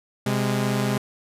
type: tone pair together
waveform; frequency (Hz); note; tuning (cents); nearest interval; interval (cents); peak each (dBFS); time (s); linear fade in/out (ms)
sawtooth; 129 / 205.1; C3 / G#3; -24 / -21; minor sixth; 803; -20; 0.26-0.98; 5
effects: resampled to 32000 Hz